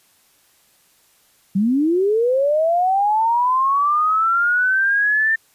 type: linear sweep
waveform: sine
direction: up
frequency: 183.4 to 1800 Hz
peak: -14 dBFS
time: 1.55-5.36 s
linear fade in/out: 10 ms
effects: white hiss -57 dBFS RMS until 5.54 s + resampled to 32000 Hz